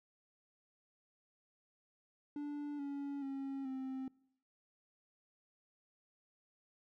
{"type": "tone with pitch steps", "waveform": "triangle", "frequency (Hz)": [291.6, 281.8, 272.4, 263.3], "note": ["D4", "C#4", "C#4", "C4"], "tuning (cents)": [-12, 29, -30, 11], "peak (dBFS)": -37, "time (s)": [2.36, 4.08], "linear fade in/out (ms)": 2, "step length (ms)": 430, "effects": ["noise-tail reverb RT60 0.7 s tail -24 dB re dry"]}